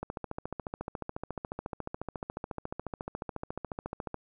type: click train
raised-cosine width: 1 ms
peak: -21 dBFS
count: 59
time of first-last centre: 0.03-4.143 s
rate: 14.1 Hz
effects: none